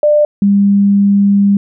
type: tone pair in turn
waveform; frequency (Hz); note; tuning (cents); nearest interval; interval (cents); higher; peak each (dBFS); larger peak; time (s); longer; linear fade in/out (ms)
sine; 596 / 200.4; D5 / G3; +25 / +38; octave + perfect fifth; 1887; first; -6; neither; 0.03-0.25 / 0.42-1.57; second; 2
effects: none